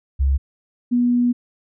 sine tone pair in turn, 68.1 / 243.2 Hz, C#2 / B3, -30 / -26 cents, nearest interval octave + minor seventh, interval 2204 cents, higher second, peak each -14 dBFS, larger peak neither, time 0.19-0.38 / 0.91-1.33 s, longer second, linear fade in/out 20 ms, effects none

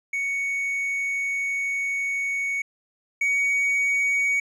triangle tone pair in turn, 2227 / 2246 Hz, C#7 / C#7, +7 / +22 cents, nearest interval unison, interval 15 cents, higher second, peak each -22 / -18 dBFS, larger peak second, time 0.13-2.62 / 3.21-4.4 s, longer first, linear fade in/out 5 ms, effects resampled to 24000 Hz

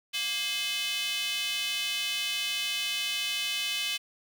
square tone with high-pass filter, 233.1 Hz, A#3, in tune, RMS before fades -31 dBFS, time 0.13-3.98 s, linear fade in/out 20 ms, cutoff 2900 Hz, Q 3.4, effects none

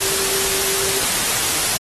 sine tone in noise, 389.2 Hz, G4, 12 cents flat, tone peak -28 dBFS, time 0-1.01 s, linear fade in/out 20 ms, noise white, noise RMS -19 dBFS, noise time 0-1.78 s, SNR -12 dB, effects AAC 32 kbps

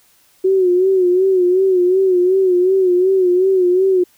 sine tone with vibrato, 370 Hz, F#4, in tune, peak -10 dBFS, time 0.44-4.04 s, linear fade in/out 10 ms, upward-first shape sine, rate 2.7 Hz, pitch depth 72 cents each way, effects white hiss -54 dBFS RMS until 4.17 s

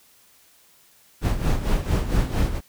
brown noise with tremolo, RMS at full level -19 dBFS, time 1.21-2.61 s, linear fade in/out 50 ms, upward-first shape sine, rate 4.4 Hz, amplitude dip 70%, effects white hiss -56 dBFS RMS until 2.68 s

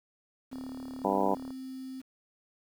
sine tone with pitch glide, 260 to 261.8 Hz, C4 to C4, -11 to +1 cents, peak -38 dBFS, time 0.51-2.02 s, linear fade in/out 20 ms, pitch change +12 cents, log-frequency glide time 1.19-1.33 s
click train, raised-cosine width 1 ms, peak -33 dBFS, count 37, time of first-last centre 0.53-1.506 s, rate 36.9 Hz
harmonic tone, 98 Hz, G2, in tune, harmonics 2 / 3 / 4 / 5 / 6 / 7 / 8 / 9 / 10, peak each -34 / -34 / -34 / -34 / -34 / -34 / -34 / -34 / -34 dBFS, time 1.04-1.35 s, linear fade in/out 10 ms
effects 9-bit

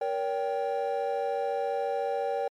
triangle chord, G diminished, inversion first, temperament just, 470.4 / 564.5 / 784 Hz, Bb4 / Db5 / G5, +16 / +31 / 0 cents, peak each -29 dBFS, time 0.01-2.48 s, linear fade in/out 5 ms, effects tanh soft clip ceiling -17 dBFS + MP3 96 kbps

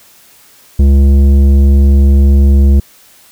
sine tone with tanh clipping, 69.3 Hz, C#2, in tune, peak -5 dBFS, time 0.79-2.8 s, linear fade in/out 5 ms, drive 11 dB, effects white hiss -43 dBFS RMS until 3.31 s

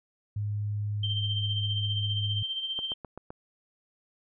sine tone, 103.83 Hz, G#2, in tune, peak -28 dBFS, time 0.36-2.43 s, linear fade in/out 5 ms
sine tone with tremolo, 3136 Hz, G7, in tune, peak -28 dBFS, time 1.03-2.94 s, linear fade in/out 5 ms, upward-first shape sine, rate 15 Hz, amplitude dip 55%
click train, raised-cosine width 1 ms, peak -26 dBFS, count 5, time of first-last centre 2.79-3.305 s, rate 7.77 Hz
effects none

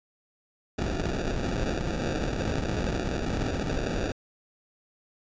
pink noise with sample-and-hold, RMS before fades -29 dBFS, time 0.78-4.12 s, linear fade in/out 5 ms, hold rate 1050 Hz, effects resampled to 16000 Hz

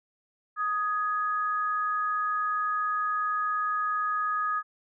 sine tone pair together, 1248.6 / 1673 Hz, D#6 / G#6, +6 / +12 cents, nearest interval perfect fourth, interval 506 cents, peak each -26 / -33 dBFS, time 0.56-4.63 s, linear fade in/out 50 ms, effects none

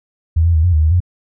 sine tone with pitch steps, 81.3 / 84.7 / 78.9 / 88.9 / 77.4 / 78.5 / 89.1 Hz, E2 / E2 / D#2 / F2 / D#2 / D#2 / F2, -23 / +48 / +25 / +31 / -9 / +16 / +35 cents, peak -9 dBFS, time 0.36-1.004 s, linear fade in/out 10 ms, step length 92 ms, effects none

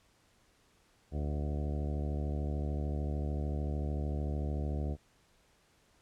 harmonic tone with a mistuned harmonic, 73.42 Hz, D2, in tune, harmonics 1 / 2 / 3 / 4 / 5 / 6 / 7 / 8 / 9 / 10, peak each -33 / -39 / -43 / -45 / -47 / -49 / -50 / -51 / -52 / -53 dBFS, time 1.11-4.97 s, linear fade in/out 50 ms, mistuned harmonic 8, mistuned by +19 cents, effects pink hiss -68 dBFS RMS until 6.01 s + low-pass 10000 Hz 12 dB/octave

